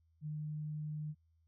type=tone; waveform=sine; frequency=151.9 Hz; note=D#3; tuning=41 cents flat; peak=-38 dBFS; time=0.21-1.15 s; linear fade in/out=50 ms; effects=added 81 Hz sine -69 dBFS peak until 1.47 s